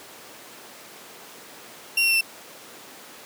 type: tone with pitch steps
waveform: 35% pulse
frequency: 2751 / 2729 / 2707 / 2685 Hz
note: F7 / F7 / E7 / E7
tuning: -27 / -41 / +45 / +31 cents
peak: -16 dBFS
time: 1.97-2.21 s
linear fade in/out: 5 ms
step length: 60 ms
effects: pink hiss -43 dBFS RMS until 3.25 s + high-pass 300 Hz 12 dB/octave